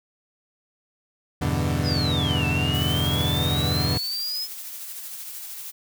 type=chord; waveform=30% pulse; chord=E minor seventh; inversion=none; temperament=equal; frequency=82.41 / 98 / 123.47 / 146.83 Hz; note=E2 / G2 / B2 / D3; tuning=0 / 0 / 0 / 0 cents; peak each=-24 / -27 / -25 / -24 dBFS; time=1.41-3.98 s; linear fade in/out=10 ms
type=exponential two-way sweep; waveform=sine; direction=down then up; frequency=5190 to 2637 to 5190 Hz; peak=-26 dBFS; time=1.83-4.48 s; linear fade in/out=50 ms; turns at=2.46 s
type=noise with tremolo; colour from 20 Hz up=blue; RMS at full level=-35 dBFS; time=2.73-5.72 s; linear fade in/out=20 ms; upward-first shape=sine; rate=13 Hz; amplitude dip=30%
effects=none